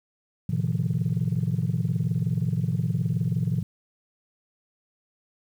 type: chord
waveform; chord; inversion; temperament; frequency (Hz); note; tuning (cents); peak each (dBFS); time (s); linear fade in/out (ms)
sine; F dominant seventh; first; equal with one note detuned; 110 / 129.09 / 155.56 / 174.61; A2 / C3 / Eb3 / F3; 0 / -23 / 0 / 0; -27; 0.49-3.63; 5
effects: tanh soft clip ceiling -16 dBFS + 9-bit